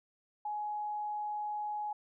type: tone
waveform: sine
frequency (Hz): 839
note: G#5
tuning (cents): +17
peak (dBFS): -34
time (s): 0.45-1.93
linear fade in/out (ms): 5
effects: none